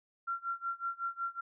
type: tone with tremolo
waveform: sine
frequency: 1371 Hz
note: F6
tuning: 32 cents flat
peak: -31 dBFS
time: 0.27-1.41 s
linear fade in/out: 10 ms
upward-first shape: sine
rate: 5.4 Hz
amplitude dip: 95%
effects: none